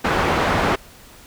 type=low-pass noise; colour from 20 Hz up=white; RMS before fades=-19 dBFS; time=0.04-0.76 s; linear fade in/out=10 ms; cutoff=1300 Hz; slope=12 dB/octave; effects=pink hiss -45 dBFS RMS until 1.26 s